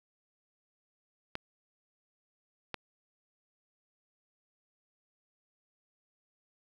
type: clicks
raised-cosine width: 0.3 ms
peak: -19 dBFS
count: 2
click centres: 1.354 / 2.743 s
effects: 8-bit